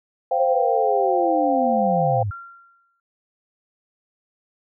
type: chord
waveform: sine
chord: C suspended fourth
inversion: none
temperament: equal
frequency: 523.3 / 698.5 / 784 Hz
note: C5 / F5 / G5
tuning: 0 / 0 / 0 cents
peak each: -22 dBFS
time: 0.31-2.23 s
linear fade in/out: 5 ms
type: linear sweep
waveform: sine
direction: down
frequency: 544 to 92.9 Hz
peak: -22 dBFS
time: 0.38-2.31 s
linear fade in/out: 10 ms
type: tone with exponential decay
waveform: sine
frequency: 1378 Hz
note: F6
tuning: 24 cents flat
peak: -30 dBFS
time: 2.31-3 s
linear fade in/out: 2 ms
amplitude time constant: 150 ms
effects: none